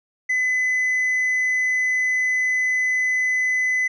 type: tone with hard clipping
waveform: triangle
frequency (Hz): 2014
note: B6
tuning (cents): +33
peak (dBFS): -17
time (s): 0.29-3.88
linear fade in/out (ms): 10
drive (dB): 1
effects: none